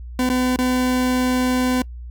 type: tone with dropouts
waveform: 40% pulse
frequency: 252.9 Hz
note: B3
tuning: 41 cents sharp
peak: -16 dBFS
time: 0.19-1.82 s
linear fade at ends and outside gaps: 2 ms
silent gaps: 0.291-0.299 / 0.561-0.587 s
effects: noise-tail reverb RT60 0.1 s tail -24 dB re dry + added 60 Hz sine -31 dBFS peak until 2.1 s